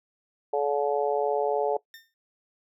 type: harmonic tone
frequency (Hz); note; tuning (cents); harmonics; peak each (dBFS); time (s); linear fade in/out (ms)
143.4; D3; -41; 3 / 4 / 5 / 6; -26 / -28 / -30 / -32; 0.53-1.77; 5
type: tone with exponential decay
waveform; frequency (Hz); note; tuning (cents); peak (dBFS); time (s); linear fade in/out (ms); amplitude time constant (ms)
20% pulse; 1813; A#6; -49; -36; 1.94-2.14; 1; 42
effects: noise-tail reverb RT60 0.1 s tail -19 dB re dry